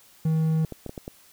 triangle tone, 159.2 Hz, D#3, 40 cents sharp, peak -18 dBFS, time 0.25-0.65 s, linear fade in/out 5 ms
clicks, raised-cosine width 2 ms, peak -21 dBFS, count 6, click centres 0.648 / 0.723 / 0.863 / 0.894 / 0.978 / 1.079 s
effects white hiss -55 dBFS RMS until 1.32 s

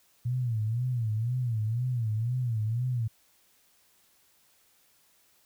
sine tone with vibrato, 117 Hz, A#2, 7 cents sharp, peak -26 dBFS, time 0.25-3.08 s, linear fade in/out 10 ms, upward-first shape sine, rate 2 Hz, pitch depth 150 cents each way, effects white hiss -65 dBFS RMS until 5.45 s

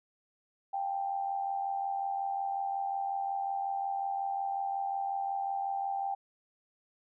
sine tone with amplitude modulation, 788 Hz, G5, 9 cents sharp, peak -28 dBFS, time 0.73-6.15 s, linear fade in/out 10 ms, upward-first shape sine, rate 85.5 Hz, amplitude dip 60%, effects none

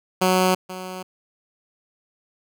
10% pulse tone with echo, 185 Hz, F#3, in tune, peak -8 dBFS, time 0.21-0.55 s, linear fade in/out 10 ms, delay 480 ms, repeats 1, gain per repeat -15 dB, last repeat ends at 1.03 s, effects none

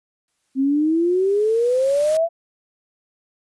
white noise with exponential growth, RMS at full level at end -33 dBFS, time 0.28-2.17 s, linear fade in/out 1 ms, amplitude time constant 410 ms
sine exponential sweep, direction up, 261.6 to 682 Hz, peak -15 dBFS, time 0.55-2.29 s, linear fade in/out 50 ms
effects resampled to 24000 Hz

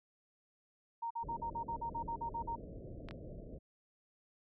sine tone bursts, 927 Hz, A#5, 10 cents flat, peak -36 dBFS, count 12, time 1.02-2.558 s, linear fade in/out 10 ms, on 86 ms, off 46 ms
pink low-pass noise, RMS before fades -48 dBFS, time 1.22-3.59 s, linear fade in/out 20 ms, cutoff 650 Hz, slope 96 dB/octave
clicks, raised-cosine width 0.3 ms, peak -31 dBFS, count 2, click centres 3.087 / 3.11 s
effects none

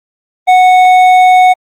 triangle tone with hard clipping, 737 Hz, F#5, 7 cents flat, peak -4 dBFS, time 0.47-1.54 s, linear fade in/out 20 ms, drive 11 dB, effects Opus 32 kbps

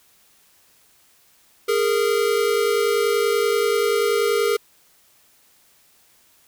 square tone pair together, 411.1 / 461.5 Hz, G#4 / A#4, -18 / -17 cents, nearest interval major second, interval 201 cents, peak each -21 dBFS, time 1.68-4.57 s, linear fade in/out 10 ms, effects white hiss -57 dBFS RMS until 6.47 s

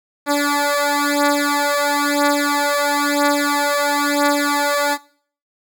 10% pulse beating tone pair, 288.1 / 289.1 Hz, D4 / D4, -33 / -27 cents, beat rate 1 Hz, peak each -10 dBFS, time 0.26-4.98 s, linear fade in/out 50 ms, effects noise-tail reverb RT60 0.5 s tail -21 dB re dry

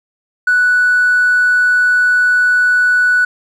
sine tone with hard clipping, 1480 Hz, F#6, in tune, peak -9 dBFS, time 0.47-3.25 s, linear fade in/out 5 ms, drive 1 dB, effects none

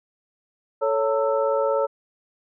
sine tone cluster, 439.4 / 556 / 906 / 1320 Hz, A4 / C#5 / A#5 / E6, -2 / +5 / -50 / +2 cents, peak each -25 / -21 / -28 / -29 dBFS, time 0.81-1.87 s, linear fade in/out 20 ms, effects none

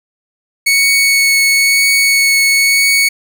sawtooth tone with vibrato, 2217 Hz, C#7, in tune, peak -5 dBFS, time 0.66-3.09 s, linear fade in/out 10 ms, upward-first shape triangle, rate 1 Hz, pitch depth 10 cents each way, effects none

